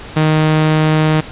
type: tone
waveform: sawtooth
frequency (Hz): 155.56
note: D#3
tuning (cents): 0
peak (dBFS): -6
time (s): 0.16-1.21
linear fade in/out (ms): 10
effects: pink hiss -32 dBFS RMS until 1.31 s + resampled to 8000 Hz